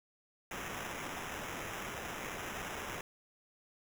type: noise with sample-and-hold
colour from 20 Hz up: white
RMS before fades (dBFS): -42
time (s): 0.51-3.01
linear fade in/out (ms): 2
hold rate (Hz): 4410
effects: none